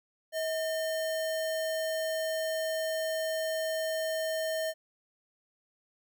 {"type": "tone with sample-and-hold", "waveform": "sine", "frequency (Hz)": 639, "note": "D#5", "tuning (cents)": 46, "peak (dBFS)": -29, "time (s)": [0.32, 4.74], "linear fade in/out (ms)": 50, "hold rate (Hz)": 2450, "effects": []}